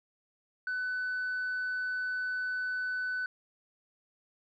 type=tone; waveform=sine; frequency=1500 Hz; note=F#6; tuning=23 cents sharp; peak=-29 dBFS; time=0.67-3.26 s; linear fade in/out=2 ms; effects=tanh soft clip ceiling -29 dBFS